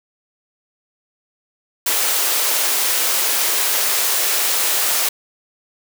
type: high-pass noise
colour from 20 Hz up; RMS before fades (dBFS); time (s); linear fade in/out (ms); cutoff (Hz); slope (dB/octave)
white; -18; 1.86-5.09; 5; 360; 24
effects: none